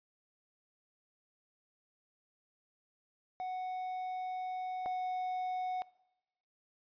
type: tone pair in turn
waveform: triangle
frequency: 740 / 737.3 Hz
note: F#5 / F#5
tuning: 0 / -6 cents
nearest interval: unison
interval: 6 cents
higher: first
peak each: -34 / -31 dBFS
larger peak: second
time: 3.4-4.86 / 4.86-5.82 s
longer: first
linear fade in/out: 0 ms
effects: noise-tail reverb RT60 0.9 s tail -22 dB re dry + resampled to 11025 Hz